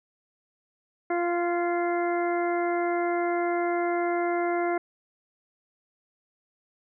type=harmonic tone with a mistuned harmonic; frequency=347.3 Hz; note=F4; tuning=10 cents flat; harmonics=1 / 2 / 3 / 4 / 5 / 6; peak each=-26 / -28 / -37 / -36 / -41 / -37 dBFS; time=1.1-4.78 s; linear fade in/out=5 ms; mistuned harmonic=5; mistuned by=-15 cents; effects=none